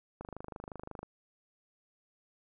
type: click train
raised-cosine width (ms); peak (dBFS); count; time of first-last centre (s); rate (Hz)
1; -28; 22; 0.21-1.03; 25.6
effects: none